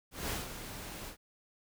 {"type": "noise with ADSR envelope", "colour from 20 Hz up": "pink", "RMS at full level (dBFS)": -35, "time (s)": [0.11, 1.17], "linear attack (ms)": 190, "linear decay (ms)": 170, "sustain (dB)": -9, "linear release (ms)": 91, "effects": []}